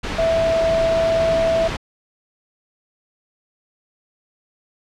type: tone in noise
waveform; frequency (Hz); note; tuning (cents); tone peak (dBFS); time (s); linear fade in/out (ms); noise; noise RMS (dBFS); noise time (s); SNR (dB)
sine; 657; E5; -6; -15; 0.18-1.68; 10; pink; -25; 0.03-1.77; +7
effects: low-pass 4000 Hz 12 dB/octave